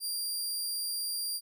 20% pulse tone, 4768 Hz, D8, 25 cents sharp, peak -26 dBFS, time 0-1.41 s, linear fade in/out 50 ms, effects none

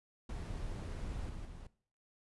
brown noise with level steps, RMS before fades -41 / -45 / -49 dBFS, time 0.29-1.67 s, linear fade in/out 5 ms, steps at 1.29 / 1.45 s, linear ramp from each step 2 ms, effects noise-tail reverb RT60 0.5 s tail -19 dB re dry + resampled to 24000 Hz

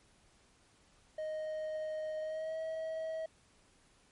triangle tone with pitch glide, 622.3 to 640.9 Hz, D#5 to E5, 0 to -49 cents, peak -34 dBFS, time 1.18-3.26 s, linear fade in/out 5 ms, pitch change +51 cents, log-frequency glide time 2.21-2.57 s, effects pink hiss -67 dBFS RMS until 4.11 s + MP3 48 kbps

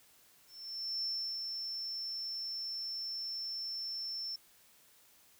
sine tone with ADSR envelope, 5370 Hz, E8, 31 cents sharp, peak -33 dBFS, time 0.47-4.36 s, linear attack 560 ms, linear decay 350 ms, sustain -4 dB, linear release 6 ms, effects white hiss -64 dBFS RMS until 5.39 s

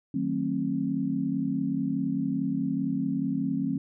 sine chord, D# diminished seventh, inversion none, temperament just, 155.56 / 186.68 / 224 / 268.8 Hz, D#3 / F#3 / A3 / C4, 0 / +16 / +31 / +47 cents, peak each -34 / -32 / -32 / -28 dBFS, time 0.14-3.78 s, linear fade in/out 5 ms, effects none

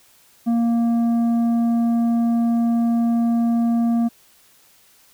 triangle tone with tanh clipping, 233.1 Hz, A#3, in tune, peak -17 dBFS, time 0.46-4.09 s, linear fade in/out 20 ms, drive 11 dB, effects white hiss -54 dBFS RMS until 5.13 s

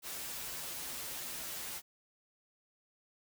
white noise with comb filter, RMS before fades -42 dBFS, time 0.02-1.82 s, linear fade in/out 50 ms, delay 9.9 ms, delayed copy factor -0.75, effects none

